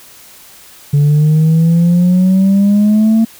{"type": "exponential sweep", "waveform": "sine", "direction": "up", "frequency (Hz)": [143, 226.3], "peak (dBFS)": -4, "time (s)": [0.93, 3.25], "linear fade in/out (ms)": 10, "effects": ["tanh soft clip ceiling -5 dBFS", "white hiss -39 dBFS RMS until 3.39 s"]}